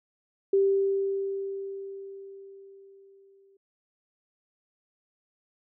sine tone with exponential decay, 392 Hz, G4, in tune, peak -18 dBFS, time 0.53-3.57 s, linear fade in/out 5 ms, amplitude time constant 660 ms, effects none

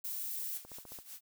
violet noise, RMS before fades -39 dBFS, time 0.04-0.58 s, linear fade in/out 10 ms
blue noise with tremolo, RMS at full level -46 dBFS, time 0.52-1.21 s, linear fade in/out 50 ms, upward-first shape triangle, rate 5.3 Hz, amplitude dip 85%
click train, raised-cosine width 1 ms, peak -37 dBFS, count 6, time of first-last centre 0.65-0.988 s, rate 14.8 Hz
effects none

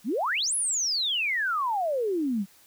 sine exponential two-way sweep, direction up then down, 184 to 10830 to 184 Hz, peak -24 dBFS, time 0.04-2.46 s, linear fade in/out 50 ms, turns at 0.55 s, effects white hiss -57 dBFS RMS until 2.66 s

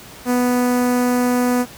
sawtooth tone with notch filter, 246.9 Hz, B3, in tune, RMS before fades -17 dBFS, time 0.25-1.66 s, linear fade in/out 50 ms, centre 3400 Hz, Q 0.73, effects pink hiss -39 dBFS RMS until 1.77 s + high-pass 60 Hz 12 dB/octave

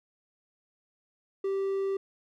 triangle tone, 390 Hz, G4, 9 cents flat, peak -25 dBFS, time 1.44-1.97 s, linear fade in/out 5 ms, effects none

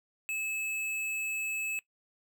triangle tone with hard clipping, 2600 Hz, E7, 24 cents flat, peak -33 dBFS, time 0.29-1.79 s, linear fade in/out 0 ms, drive 18 dB, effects noise-tail reverb RT60 0.1 s tail -19 dB re dry

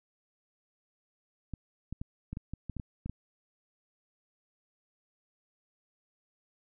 clicks, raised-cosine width 5 ms, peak -25 dBFS, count 11, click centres 1.537 / 1.926 / 2.015 / 2.33 / 2.371 / 2.536 / 2.697 / 2.767 / 2.798 / 3.06 / 3.096 s, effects none

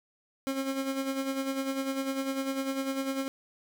30% pulse tone with tremolo, 269.6 Hz, C#4, 48 cents flat, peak -25 dBFS, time 0.47-3.28 s, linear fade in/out 0 ms, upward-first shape sine, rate 10 Hz, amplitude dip 55%, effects none

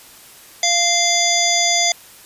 harmonic tone, 693 Hz, F5, 14 cents flat, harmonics 1 / 3 / 5 / 7 / 9 / 10, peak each -21 / -21 / -21 / -21 / -21 / -21 dBFS, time 0.63-1.92 s, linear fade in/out 2 ms, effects white hiss -43 dBFS RMS until 2.25 s + resampled to 32000 Hz

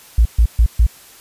sine tone bursts, 57 Hz, A#1, 38 cents flat, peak -7 dBFS, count 4, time 0.18-0.866 s, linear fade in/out 5 ms, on 74 ms, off 130 ms, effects white hiss -43 dBFS RMS until 1.2 s + resampled to 32000 Hz

